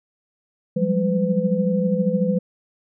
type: tone cluster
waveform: sine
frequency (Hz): 175.6 / 190 / 202.9 / 504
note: F3 / F#3 / G#3 / B4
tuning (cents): +10 / +46 / -40 / +35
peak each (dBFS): -23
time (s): 0.76-2.39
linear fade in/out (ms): 10
effects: none